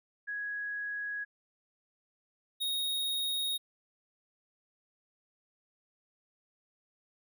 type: tone pair in turn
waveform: sine / square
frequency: 1665 / 3747 Hz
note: G#6 / A#7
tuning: +4 / +8 cents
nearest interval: octave + major second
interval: 1404 cents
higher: second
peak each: -34 / -31 dBFS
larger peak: second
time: 0.27-1.25 / 2.6-3.58 s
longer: neither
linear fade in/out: 20 ms
effects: none